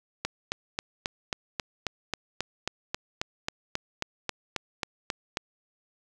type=click train; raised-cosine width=0.2 ms; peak=-11 dBFS; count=20; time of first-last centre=0.25-5.371 s; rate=3.71 Hz; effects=none